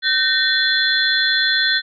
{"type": "tone cluster", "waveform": "sine", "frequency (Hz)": [1533, 1836, 3450, 4118], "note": ["G6", "A#6", "A7", "C8"], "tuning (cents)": [-39, -27, -35, -28], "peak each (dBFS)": -20, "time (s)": [0.02, 1.82], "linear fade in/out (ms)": 50, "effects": []}